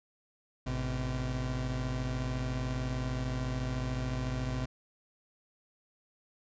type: tone pair together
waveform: 30% pulse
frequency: 53.82 / 127.5 Hz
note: A1 / C3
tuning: -38 / -44 cents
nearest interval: octave + minor third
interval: 1494 cents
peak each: -33 / -31 dBFS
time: 0.66-4.66 s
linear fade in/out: 10 ms
effects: resampled to 16000 Hz